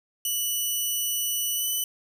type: tone with pitch glide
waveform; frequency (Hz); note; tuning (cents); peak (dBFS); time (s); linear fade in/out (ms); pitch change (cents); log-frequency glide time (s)
5% pulse; 2960 to 2993; F#7 to F#7; 0 to +19; -17; 0.25-1.84; 2; +19; 1.54-1.66
effects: none